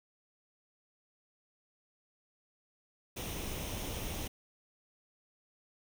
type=noise with comb filter; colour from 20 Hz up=pink; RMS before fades=-39 dBFS; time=3.16-4.28 s; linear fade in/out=10 ms; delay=0.33 ms; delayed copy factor=+0.5; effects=none